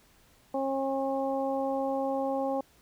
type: harmonic tone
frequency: 270.5 Hz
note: C#4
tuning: 42 cents flat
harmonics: 1 / 2 / 3 / 4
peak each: -33 / -30 / -33 / -42 dBFS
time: 0.54-2.61 s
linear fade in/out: 5 ms
effects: pink hiss -62 dBFS RMS until 2.81 s